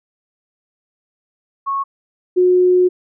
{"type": "tone pair in turn", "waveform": "sine", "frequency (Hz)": [1100, 363], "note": ["C#6", "F#4"], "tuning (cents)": [-14, -33], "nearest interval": "octave + perfect fifth", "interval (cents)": 1919, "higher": "first", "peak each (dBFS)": [-17, -9], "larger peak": "second", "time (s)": [[1.66, 1.84], [2.36, 2.89]], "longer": "second", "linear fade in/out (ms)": 20, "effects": []}